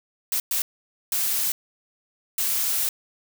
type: noise bursts at uneven times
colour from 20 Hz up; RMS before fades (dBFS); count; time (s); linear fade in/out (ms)
blue; -24; 4; 0.32-0.4 / 0.51-0.62 / 1.12-1.52 / 2.38-2.89; 2
effects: none